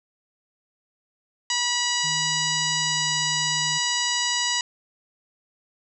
harmonic tone, 972 Hz, B5, 28 cents flat, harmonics 1 / 2 / 3 / 4 / 5 / 6 / 7 / 8, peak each -31 / -29 / -28 / -30 / -29 / -33 / -31 / -33 dBFS, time 1.5-4.61 s, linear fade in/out 2 ms
sine tone with pitch glide, 155.5 to 152.74 Hz, D#3 to D#3, -1 to -32 cents, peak -35 dBFS, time 2.03-3.79 s, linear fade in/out 20 ms, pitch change -31 cents, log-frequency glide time 2.78-3.09 s
effects none

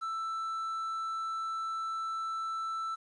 triangle tone, 1326 Hz, E6, 10 cents sharp, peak -31 dBFS, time 0.01-2.96 s, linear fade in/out 20 ms, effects resampled to 22050 Hz + 11-bit

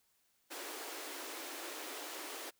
pink high-pass noise, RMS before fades -45 dBFS, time 0.5-2.51 s, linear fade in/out 20 ms, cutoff 280 Hz, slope 96 dB/octave, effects white hiss -75 dBFS RMS until 2.59 s

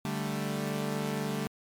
sawtooth chord, D suspended fourth, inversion none, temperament equal, 146.83 / 196 / 220 Hz, D3 / G3 / A3, 0 / 0 / 0 cents, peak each -31 dBFS, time 0.05-1.47 s, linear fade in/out 0 ms, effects MP3 96 kbps

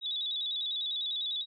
sine tone with vibrato, 3640 Hz, A#7, 42 cents flat, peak -31 dBFS, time 0.01-1.46 s, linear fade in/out 50 ms, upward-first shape square, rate 10 Hz, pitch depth 80 cents each way, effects none

